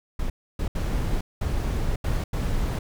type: noise bursts at uneven times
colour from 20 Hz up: brown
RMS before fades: -25 dBFS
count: 6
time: 0.19-0.3 / 0.59-0.68 / 0.75-1.21 / 1.41-1.96 / 2.04-2.24 / 2.33-2.79 s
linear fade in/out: 5 ms
effects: none